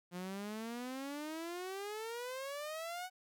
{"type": "exponential sweep", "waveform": "sawtooth", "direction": "up", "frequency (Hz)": [174.61, 749], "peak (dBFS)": -37, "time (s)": [0.11, 3.1], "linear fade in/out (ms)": 50, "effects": ["13-bit"]}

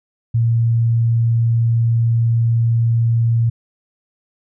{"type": "tone", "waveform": "sine", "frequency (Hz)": 115.8, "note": "A#2", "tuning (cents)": -11, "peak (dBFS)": -12, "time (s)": [0.34, 3.5], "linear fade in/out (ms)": 10, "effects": []}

